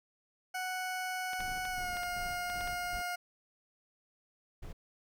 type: tone with pitch glide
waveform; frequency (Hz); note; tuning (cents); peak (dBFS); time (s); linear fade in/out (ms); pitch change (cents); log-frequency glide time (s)
20% pulse; 740 to 711.9; F#5 to F5; 0 to +33; -30; 0.54-3.16; 10; -67; 1.7-1.97
type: clicks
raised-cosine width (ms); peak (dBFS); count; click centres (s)
0.3; -28; 8; 1.333 / 1.405 / 1.653 / 1.97 / 2.033 / 2.5 / 2.609 / 2.675
type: noise with tremolo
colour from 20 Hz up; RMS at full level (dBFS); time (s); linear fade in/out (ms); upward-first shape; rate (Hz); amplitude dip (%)
brown; -45; 1.39-3.02; 5; square; 2.6; 60
type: noise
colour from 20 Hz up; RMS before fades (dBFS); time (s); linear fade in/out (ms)
brown; -43; 4.62-4.73; 10
effects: none